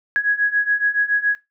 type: beating tone pair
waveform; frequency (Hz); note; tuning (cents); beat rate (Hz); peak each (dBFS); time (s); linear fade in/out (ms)
sine; 1661.2 / 1668.3; G#6 / G#6; 0 / +7; 7.1; -20 / -18; 0.16-1.35; 0
effects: noise-tail reverb RT60 0.2 s tail -18 dB re dry